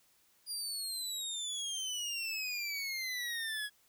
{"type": "exponential sweep", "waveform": "25% pulse", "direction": "down", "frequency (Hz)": [4866, 1661.2], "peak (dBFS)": -32, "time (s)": [0.46, 3.7], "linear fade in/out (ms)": 50, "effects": ["white hiss -69 dBFS RMS until 3.88 s"]}